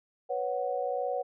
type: chord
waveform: sine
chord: B suspended second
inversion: none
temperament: just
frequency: 493.9 / 555.6 / 740.8 Hz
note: B4 / C#5 / F#5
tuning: 0 / +4 / +2 cents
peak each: -33 dBFS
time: 0.29-1.23 s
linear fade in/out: 20 ms
effects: none